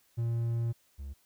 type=tone pair in turn; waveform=triangle; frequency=116.54 / 69.3 Hz; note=A#2 / C#2; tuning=0 / 0 cents; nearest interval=major sixth; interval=900 cents; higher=first; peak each=-26 / -36 dBFS; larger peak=first; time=0.17-0.73 / 0.98-1.14 s; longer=first; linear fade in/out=20 ms; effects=white hiss -68 dBFS RMS until 1.25 s